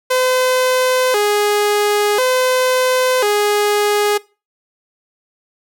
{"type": "tone with vibrato", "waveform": "sawtooth", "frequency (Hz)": 460, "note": "A#4", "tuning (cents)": -23, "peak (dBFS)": -9, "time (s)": [0.1, 4.18], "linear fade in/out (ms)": 10, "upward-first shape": "square", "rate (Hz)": 0.48, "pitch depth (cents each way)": 180, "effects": ["noise-tail reverb RT60 0.3 s tail -21 dB re dry"]}